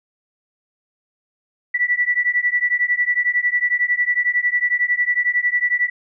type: beating tone pair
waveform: sine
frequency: 1954 / 1965 Hz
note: B6 / B6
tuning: -19 / -9 cents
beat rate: 11 Hz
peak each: -19 dBFS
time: 1.74-5.9 s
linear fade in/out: 10 ms
effects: none